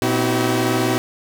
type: tone cluster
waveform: sawtooth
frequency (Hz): 119.3 / 258.3 / 322 / 381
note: A#2 / C4 / E4 / G4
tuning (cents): +41 / -22 / -41 / -49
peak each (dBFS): -19 / -19 / -18 / -18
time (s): 0.02-0.98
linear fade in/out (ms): 0
effects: none